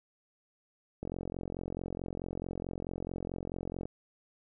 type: click train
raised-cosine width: 2 ms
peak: -24 dBFS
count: 127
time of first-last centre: 1.03-3.855 s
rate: 44.6 Hz
effects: none